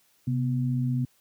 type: tone pair together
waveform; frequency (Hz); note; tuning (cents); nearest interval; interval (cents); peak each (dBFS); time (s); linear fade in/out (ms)
sine; 130.4 / 246.2; C3 / B3; -5 / -5; major seventh; 1100; -24 / -29; 0.27-1.05; 5
effects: white hiss -65 dBFS RMS until 1.2 s + high-pass 80 Hz 12 dB/octave